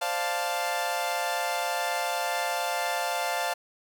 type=chord; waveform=sawtooth; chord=D minor seventh; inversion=third; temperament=equal; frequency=523.3 / 587.3 / 698.5 / 880 Hz; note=C5 / D5 / F5 / A5; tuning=0 / 0 / 0 / 0 cents; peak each=-32 / -32 / -26 / -28 dBFS; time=0.01-3.54 s; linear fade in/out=10 ms; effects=none